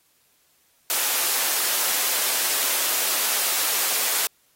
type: high-pass noise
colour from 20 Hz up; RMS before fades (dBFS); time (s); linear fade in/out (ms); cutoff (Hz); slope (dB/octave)
white; -23; 0.9-4.27; 0; 460; 12
effects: white hiss -63 dBFS RMS until 4.55 s + AAC 48 kbps